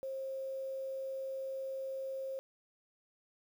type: tone with quantisation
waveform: sine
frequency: 534 Hz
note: C5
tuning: 35 cents sharp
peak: -37 dBFS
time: 0.03-2.39 s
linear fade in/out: 0 ms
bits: 10
effects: none